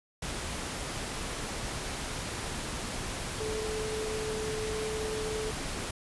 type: tone in noise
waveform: sine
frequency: 433.7 Hz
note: A4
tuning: 25 cents flat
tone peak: -33 dBFS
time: 3.4-5.51 s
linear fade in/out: 5 ms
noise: pink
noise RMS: -36 dBFS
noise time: 0.22-5.91 s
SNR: 0 dB
effects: resampled to 24000 Hz